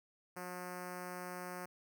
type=tone with notch filter; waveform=5% pulse; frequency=180 Hz; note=F#3; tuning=47 cents flat; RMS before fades=-45 dBFS; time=0.36-1.66 s; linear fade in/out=10 ms; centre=3500 Hz; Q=0.6; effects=none